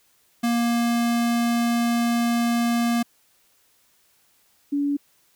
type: tone pair in turn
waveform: square / sine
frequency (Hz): 235.6 / 285.4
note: A#3 / D4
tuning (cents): +19 / -49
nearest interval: minor third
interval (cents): 332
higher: second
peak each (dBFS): -20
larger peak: neither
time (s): 0.43-3.03 / 4.72-4.97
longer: first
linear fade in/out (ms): 10
effects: white hiss -62 dBFS RMS until 5.35 s